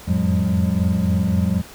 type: tone cluster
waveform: triangle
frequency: 87.7 / 91.5 / 109 / 179.7 / 202.4 Hz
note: F2 / F#2 / A2 / F3 / G#3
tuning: +8 / -19 / -16 / +50 / -44 cents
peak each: -20 / -26 / -24 / -18 / -20 dBFS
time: 0.07-1.62 s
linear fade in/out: 20 ms
effects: pink hiss -41 dBFS RMS until 1.74 s